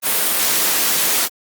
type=high-pass noise; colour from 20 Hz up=white; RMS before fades=-17 dBFS; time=0.02-1.29 s; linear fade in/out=50 ms; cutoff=210 Hz; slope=12 dB/octave; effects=Opus 32 kbps